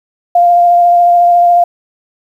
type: tone with vibrato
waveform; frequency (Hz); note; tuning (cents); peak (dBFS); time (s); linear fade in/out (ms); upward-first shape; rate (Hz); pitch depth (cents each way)
sine; 698.5; F5; 0; -4; 0.35-1.64; 5; sine; 14; 14
effects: 7-bit